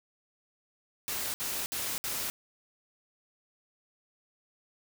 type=noise bursts; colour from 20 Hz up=white; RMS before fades=-34 dBFS; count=4; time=1.08-2.3 s; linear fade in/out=0 ms; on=260 ms; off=60 ms; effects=none